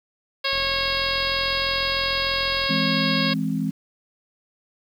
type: harmonic tone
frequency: 547 Hz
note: C#5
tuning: 23 cents flat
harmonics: 1 / 2 / 3 / 4 / 5 / 6 / 7 / 8 / 9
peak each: -30 / -30 / -30 / -30 / -30 / -30 / -30 / -30 / -30 dBFS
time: 0.44-3.34 s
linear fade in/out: 10 ms
type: tone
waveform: sawtooth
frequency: 43.17 Hz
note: F1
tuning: 19 cents flat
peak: -32 dBFS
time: 0.52-2.67 s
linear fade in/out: 10 ms
type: chord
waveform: sine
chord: E augmented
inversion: none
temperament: equal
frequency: 164.81 / 207.7 / 261.6 Hz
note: E3 / G#3 / B#3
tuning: 0 / 0 / 0 cents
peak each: -26 dBFS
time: 2.69-3.71 s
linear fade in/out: 10 ms
effects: 8-bit